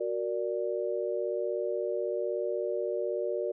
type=chord; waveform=sine; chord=Gb augmented; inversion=none; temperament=equal; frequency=370 / 466.2 / 587.3 Hz; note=Gb4 / Bb4 / D5; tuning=0 / 0 / 0 cents; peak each=-33 dBFS; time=0-3.52 s; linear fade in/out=10 ms; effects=none